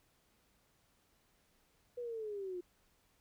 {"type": "linear sweep", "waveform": "sine", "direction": "down", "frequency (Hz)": [493.9, 349.2], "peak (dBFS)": -39, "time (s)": [1.97, 2.61], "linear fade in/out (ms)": 10, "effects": ["pink hiss -73 dBFS RMS until 3.2 s"]}